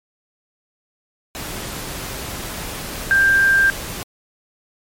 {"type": "tone in noise", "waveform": "sine", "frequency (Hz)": 1585, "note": "G6", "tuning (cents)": 19, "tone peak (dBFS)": -11, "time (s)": [3.11, 3.7], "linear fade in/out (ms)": 0, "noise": "pink", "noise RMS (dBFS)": -29, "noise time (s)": [1.35, 4.03], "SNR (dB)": 15, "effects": ["MP3 64 kbps"]}